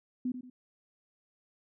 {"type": "tone with echo", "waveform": "sine", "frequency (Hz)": 251.5, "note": "B3", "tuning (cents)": 32, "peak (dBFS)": -29, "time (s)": [0.25, 0.32], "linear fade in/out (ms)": 5, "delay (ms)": 90, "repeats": 2, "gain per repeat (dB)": -9, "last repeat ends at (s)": 0.5, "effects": []}